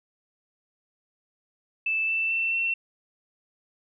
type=tone with pitch steps; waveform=sine; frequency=2637 / 2660 / 2683 / 2706 Hz; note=E7 / E7 / E7 / E7; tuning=0 / +15 / +30 / +45 cents; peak=-23 dBFS; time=1.86-2.74 s; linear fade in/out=5 ms; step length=220 ms; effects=none